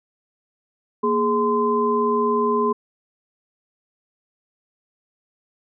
sine tone cluster, 234.2 / 417.5 / 1031 Hz, A#3 / G#4 / C6, +8 / +9 / -26 cents, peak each -24 / -20 / -21 dBFS, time 1.03-2.73 s, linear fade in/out 10 ms, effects none

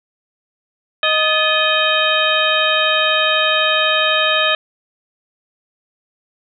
harmonic tone with a mistuned harmonic, 624 Hz, D#5, 5 cents sharp, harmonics 1 / 2 / 3 / 4 / 5 / 6, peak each -20 / -20 / -20 / -20 / -20 / -20 dBFS, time 1.03-4.55 s, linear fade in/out 2 ms, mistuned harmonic 3, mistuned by -140 cents, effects none

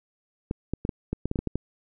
clicks, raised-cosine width 3 ms, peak -14 dBFS, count 11, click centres 0.511 / 0.736 / 0.851 / 0.892 / 1.13 / 1.256 / 1.314 / 1.358 / 1.39 / 1.473 / 1.556 s, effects none

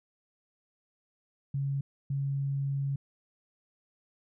sine tone bursts at uneven times, 138.59 Hz, C#3, in tune, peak -28 dBFS, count 2, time 1.54-1.81 / 2.1-2.96 s, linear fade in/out 5 ms, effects none

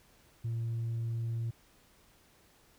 triangle tone with tanh clipping, 115.3 Hz, A#2, 19 cents flat, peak -32 dBFS, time 0.44-1.51 s, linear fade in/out 10 ms, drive 6 dB, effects pink hiss -64 dBFS RMS until 2.78 s

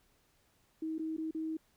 sine tone with dropouts, 318.1 Hz, D#4, 38 cents sharp, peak -34 dBFS, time 0.82-1.57 s, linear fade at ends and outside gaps 5 ms, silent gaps 0.983-0.993 / 1.167-1.18 / 1.31-1.347 s, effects pink hiss -71 dBFS RMS until 1.76 s

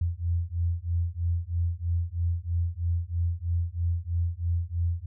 sine beating tone pair, 84.1 / 87.2 Hz, E2 / F2, +35 / -2 cents, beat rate 3.1 Hz, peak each -28 dBFS, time 0.01-5.06 s, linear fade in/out 5 ms, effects none

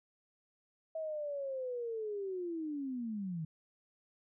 sine linear sweep, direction down, 647 to 152.9 Hz, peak -36 dBFS, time 0.95-3.45 s, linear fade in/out 5 ms, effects none

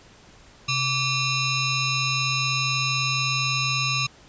15% pulse ring-modulated tone, 1288 Hz, E6, 41 cents flat, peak -12 dBFS, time 0.68-4.07 s, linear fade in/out 10 ms, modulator 1420 Hz, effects pink hiss -51 dBFS RMS until 4.28 s + resampled to 16000 Hz

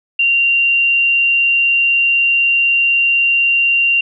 sine tone, 2768 Hz, F7, 16 cents flat, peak -10 dBFS, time 0.19-4.01 s, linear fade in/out 5 ms, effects none

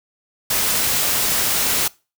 white noise, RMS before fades -19 dBFS, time 0.5-1.88 s, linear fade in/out 5 ms, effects noise-tail reverb RT60 0.3 s tail -23 dB re dry

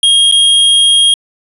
square tone with dropouts, 3253 Hz, G#7, 37 cents flat, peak -6 dBFS, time 0.03-1.14 s, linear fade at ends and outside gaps 2 ms, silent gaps 0.314-0.322 s, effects resampled to 32000 Hz + 7-bit

